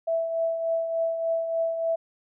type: tone with tremolo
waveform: sine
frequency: 659.3 Hz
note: E5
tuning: in tune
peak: -21 dBFS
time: 0.07-1.96 s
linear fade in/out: 10 ms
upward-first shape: triangle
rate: 3.4 Hz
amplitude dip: 55%
effects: none